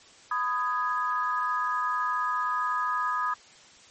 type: chord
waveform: sine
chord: G# minor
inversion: first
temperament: equal with one note detuned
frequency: 999.8 / 1244.5 / 1661.2 Hz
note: B5 / D#6 / G#6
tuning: +21 / 0 / 0 cents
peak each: -30 / -27 / -33 dBFS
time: 0.31-3.34 s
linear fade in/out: 5 ms
effects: white hiss -53 dBFS RMS until 3.9 s + MP3 32 kbps